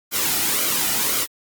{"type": "noise with flanger", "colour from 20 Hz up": "white", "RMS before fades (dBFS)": -21, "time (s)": [0.11, 1.27], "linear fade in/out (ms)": 50, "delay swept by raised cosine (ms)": [1.1, 1.88], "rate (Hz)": 1.9, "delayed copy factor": -0.55, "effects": ["Opus 48 kbps"]}